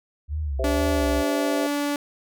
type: tone with vibrato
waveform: sine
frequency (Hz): 70.6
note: C#2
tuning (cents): +32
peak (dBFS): -24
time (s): 0.28-1.24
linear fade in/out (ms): 50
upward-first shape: sine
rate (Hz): 2.1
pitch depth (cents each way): 160
type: chord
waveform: sine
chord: C major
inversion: second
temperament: equal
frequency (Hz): 392 / 523.3 / 659.3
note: G4 / C5 / E5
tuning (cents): 0 / 0 / 0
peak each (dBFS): -31 / -29 / -28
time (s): 0.59-1.67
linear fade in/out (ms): 5
type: tone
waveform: sawtooth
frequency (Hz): 288.7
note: D4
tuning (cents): -30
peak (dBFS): -19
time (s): 0.64-1.96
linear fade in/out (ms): 2
effects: none